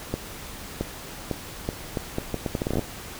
accelerating click train, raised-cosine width 2 ms, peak -12 dBFS, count 17, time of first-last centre 0.14-2.793 s, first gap 670 ms, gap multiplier 0.75, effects pink hiss -39 dBFS RMS until 3.19 s

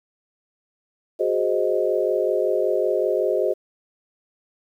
sine chord, Ab dominant seventh, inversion third, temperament equal, 370 / 415.3 / 523.3 / 622.3 Hz, Gb4 / Ab4 / C5 / Eb5, 0 / 0 / 0 / 0 cents, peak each -24 dBFS, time 1.19-3.54 s, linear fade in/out 20 ms, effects 9-bit

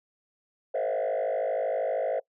sine tone with frequency modulation, 587.3 Hz, D5, in tune, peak -23 dBFS, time 0.74-2.2 s, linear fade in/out 10 ms, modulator 52.8 Hz, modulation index 2, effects noise-tail reverb RT60 0.1 s tail -23 dB re dry + tanh soft clip ceiling -24 dBFS

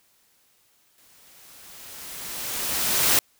white noise with exponential growth, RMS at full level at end -18 dBFS, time 0.98-3.19 s, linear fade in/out 1 ms, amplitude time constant 480 ms, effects white hiss -63 dBFS RMS until 3.39 s

